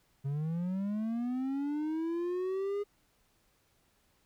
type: linear sweep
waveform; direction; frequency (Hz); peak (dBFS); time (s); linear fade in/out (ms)
triangle; up; 135 to 412.7; -29; 0.24-2.84; 20
effects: pink hiss -71 dBFS RMS until 4.25 s